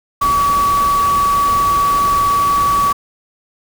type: tone in noise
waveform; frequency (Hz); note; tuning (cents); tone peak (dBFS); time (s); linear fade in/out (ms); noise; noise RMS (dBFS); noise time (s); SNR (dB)
sine; 1138; C#6; +45; -11; 0.21-2.93; 10; pink; -25; 0.21-2.93; +11
effects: none